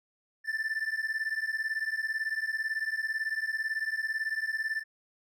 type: beating tone pair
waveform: triangle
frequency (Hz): 1760 / 1778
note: A6 / A6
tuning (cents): 0 / +18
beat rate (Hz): 18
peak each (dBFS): -31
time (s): 0.44-4.84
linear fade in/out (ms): 50
effects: none